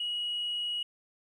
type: tone with frequency modulation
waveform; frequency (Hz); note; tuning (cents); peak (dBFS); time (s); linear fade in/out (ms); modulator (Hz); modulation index
sine; 2905; F#7; -32; -29; 0-0.83; 5; 57.9; 0.26
effects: tanh soft clip ceiling -27 dBFS + 11-bit